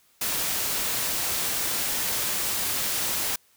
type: noise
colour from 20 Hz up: white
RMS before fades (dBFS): -27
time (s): 0.21-3.36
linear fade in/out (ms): 5
effects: white hiss -62 dBFS RMS until 3.56 s